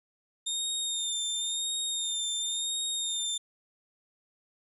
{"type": "tone with vibrato", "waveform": "25% pulse", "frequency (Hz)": 3652, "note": "A#7", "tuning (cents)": -36, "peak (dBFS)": -25, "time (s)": [0.46, 3.38], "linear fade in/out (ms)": 10, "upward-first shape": "sine", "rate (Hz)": 0.95, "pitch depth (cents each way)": 37, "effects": []}